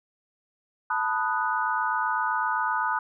sine chord, B dominant seventh, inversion third, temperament equal, 880 / 987.8 / 1244.5 / 1480 Hz, A5 / B5 / D#6 / F#6, 0 / 0 / 0 / 0 cents, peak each -29 dBFS, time 0.9-2.99 s, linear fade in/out 5 ms, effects none

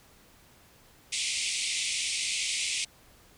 pink band-pass noise, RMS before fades -31 dBFS, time 1.12-2.85 s, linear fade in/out 10 ms, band 2100 to 9600 Hz, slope 96 dB/octave, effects pink hiss -58 dBFS RMS until 3.37 s

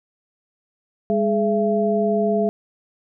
sine tone cluster, 203.8 / 421.3 / 671 Hz, G#3 / G#4 / E5, -32 / +25 / +31 cents, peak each -21 dBFS, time 1.1-2.49 s, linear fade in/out 0 ms, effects none

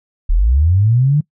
sine linear sweep, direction up, 33.22 to 153.3 Hz, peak -9 dBFS, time 0.29-1.21 s, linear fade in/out 10 ms, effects noise-tail reverb RT60 0.1 s tail -23 dB re dry

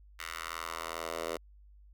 10% pulse tone with high-pass filter sweep, 82.41 Hz, E2, in tune, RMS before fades -39 dBFS, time 0.19-1.37 s, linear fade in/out 5 ms, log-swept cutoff 1700 to 500 Hz, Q 1.7, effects added 50 Hz sine -54 dBFS peak until 1.93 s

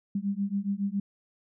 sine beating tone pair, 196 / 203.2 Hz, G3 / G#3, 0 / -38 cents, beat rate 7.2 Hz, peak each -30 dBFS, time 0.15-1 s, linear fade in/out 5 ms, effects none

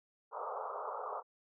white band-pass noise, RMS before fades -41 dBFS, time 0.31-1.23 s, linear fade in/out 50 ms, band 420 to 1300 Hz, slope 96 dB/octave, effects none

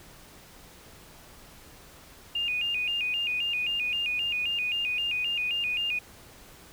sine tone with vibrato, 2637 Hz, E7, in tune, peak -26 dBFS, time 2.35-5.99 s, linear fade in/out 5 ms, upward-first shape square, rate 3.8 Hz, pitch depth 110 cents each way, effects pink hiss -51 dBFS RMS until 6.72 s

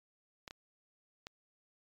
clicks, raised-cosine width 0.2 ms, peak -27 dBFS, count 3, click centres 0.478 / 0.509 / 1.269 s, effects MP3 96 kbps

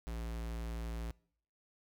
square tone, 57 Hz, A#1, 38 cents flat, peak -39 dBFS, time 0.07-1.11 s, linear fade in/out 0 ms, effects noise-tail reverb RT60 0.6 s tail -24 dB re dry

